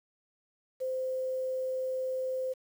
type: tone with quantisation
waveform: sine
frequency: 518 Hz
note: C5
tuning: 17 cents flat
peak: -30 dBFS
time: 0.8-2.54 s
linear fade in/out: 20 ms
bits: 9
effects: none